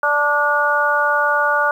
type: harmonic tone with a mistuned harmonic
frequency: 293.2 Hz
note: D4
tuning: 3 cents flat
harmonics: 2 / 3 / 4 / 5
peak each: -21 / -21 / -20 / -17 dBFS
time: 0.03-1.71 s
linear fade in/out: 2 ms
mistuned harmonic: 5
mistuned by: -20 cents
effects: 8-bit